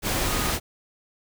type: tone in noise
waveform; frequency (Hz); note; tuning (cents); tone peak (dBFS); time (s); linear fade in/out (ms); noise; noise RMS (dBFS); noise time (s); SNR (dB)
sine; 1244.5; D#6; 0; -34; 0.27-0.55; 50; pink; -25; 0.02-0.6; -12
effects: none